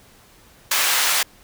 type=high-pass noise; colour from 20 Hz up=pink; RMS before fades=-19 dBFS; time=0.71-1.23 s; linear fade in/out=5 ms; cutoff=1200 Hz; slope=12 dB/octave; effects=pink hiss -51 dBFS RMS until 1.43 s